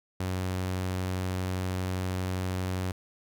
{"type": "tone", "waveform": "sawtooth", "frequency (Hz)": 92.5, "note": "F#2", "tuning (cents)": 0, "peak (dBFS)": -25, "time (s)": [0.2, 2.92], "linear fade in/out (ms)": 5, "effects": []}